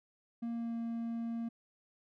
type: tone with pitch glide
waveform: triangle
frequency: 233.1 to 231.1 Hz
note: A#3 to A#3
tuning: 0 to -15 cents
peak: -33 dBFS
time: 0.42-1.49 s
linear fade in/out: 10 ms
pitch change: -15 cents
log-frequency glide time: 0.52-0.75 s
effects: none

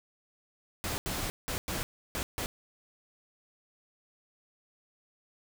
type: noise bursts at uneven times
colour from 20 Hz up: pink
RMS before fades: -34 dBFS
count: 6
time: 0.84-0.98 / 1.06-1.3 / 1.48-1.58 / 1.68-1.83 / 2.15-2.23 / 2.38-2.46 s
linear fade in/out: 0 ms
effects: none

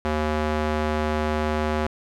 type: tone with band-pass filter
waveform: square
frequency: 76.6 Hz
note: D#2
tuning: 27 cents flat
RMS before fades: -24 dBFS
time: 0.05-1.87 s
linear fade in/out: 0 ms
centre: 790 Hz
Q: 0.5
effects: none

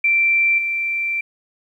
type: tone with level steps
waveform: sine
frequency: 2349 Hz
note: D7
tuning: in tune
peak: -13 / -19 dBFS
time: 0.04-1.21 s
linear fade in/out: 5 ms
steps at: 0.58 s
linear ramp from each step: 5 ms
effects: 9-bit

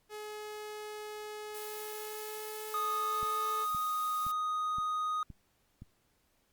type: tone with pitch glide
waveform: sawtooth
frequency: 423.5 to 434.9 Hz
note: G#4 to A4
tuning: +34 to -20 cents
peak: -37 dBFS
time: 0.09-3.67 s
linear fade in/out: 50 ms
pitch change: +46 cents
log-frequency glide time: 1.54-3.4 s
type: noise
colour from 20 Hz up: blue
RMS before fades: -46 dBFS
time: 1.54-4.32 s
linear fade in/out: 10 ms
type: tone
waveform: triangle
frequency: 1244.5 Hz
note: D#6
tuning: in tune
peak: -29 dBFS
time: 2.74-5.23 s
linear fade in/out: 2 ms
type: click train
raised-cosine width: 5 ms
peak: -34 dBFS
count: 6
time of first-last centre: 3.23-5.821 s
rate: 1.93 Hz
effects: pink hiss -73 dBFS RMS until 6.52 s + Opus 48 kbps

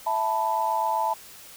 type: chord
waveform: sine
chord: E suspended fourth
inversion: none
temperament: equal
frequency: 659.3 / 880 / 987.8 Hz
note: E5 / A5 / B5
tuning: 0 / 0 / 0 cents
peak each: -30 / -24 / -28 dBFS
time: 0.06-1.14 s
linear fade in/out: 10 ms
effects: white hiss -46 dBFS RMS until 1.56 s

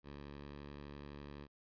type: tone with pitch glide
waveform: 10% pulse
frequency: 71.4 to 71.9 Hz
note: D2 to D2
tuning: -48 to -36 cents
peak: -40 dBFS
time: 0.03-1.48 s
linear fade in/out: 50 ms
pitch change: +12 cents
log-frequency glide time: 0.31-0.58 s
effects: resampled to 11025 Hz

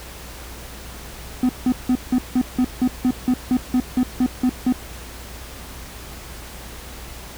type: tone bursts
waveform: triangle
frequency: 251.9 Hz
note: B3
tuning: 34 cents sharp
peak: -12 dBFS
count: 15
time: 1.43-4.725 s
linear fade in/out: 2 ms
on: 61 ms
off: 170 ms
effects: added 60 Hz sine -38 dBFS peak until 7.37 s + pink hiss -38 dBFS RMS until 7.37 s

